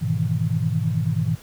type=chord; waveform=sine; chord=E major seventh; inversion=first; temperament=equal; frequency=103.83 / 123.47 / 155.56 / 164.81 Hz; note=G#2 / B2 / D#3 / E3; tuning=0 / 0 / 0 / 0 cents; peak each=-25 dBFS; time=0.01-1.37 s; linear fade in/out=20 ms; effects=pink hiss -47 dBFS RMS until 1.42 s

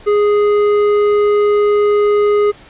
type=tone with tanh clipping; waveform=triangle; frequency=414.4 Hz; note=G#4; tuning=4 cents flat; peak=-11 dBFS; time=0.06-2.52 s; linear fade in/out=20 ms; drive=14 dB; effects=pink hiss -41 dBFS RMS until 2.69 s + resampled to 8000 Hz

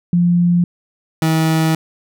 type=tone pair in turn; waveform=sine / 30% pulse; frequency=174.4 / 160.03 Hz; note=F3 / D#3; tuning=-2 / +49 cents; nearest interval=minor second; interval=149 cents; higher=first; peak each=-10 dBFS; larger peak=neither; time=0.13-0.64 / 1.22-1.75 s; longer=second; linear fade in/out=2 ms; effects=none

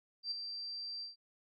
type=tone with ADSR envelope; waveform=sine; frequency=4699 Hz; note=D8; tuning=in tune; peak=-33 dBFS; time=0.23-1.16 s; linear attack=83 ms; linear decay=12 ms; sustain=-7 dB; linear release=140 ms; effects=none

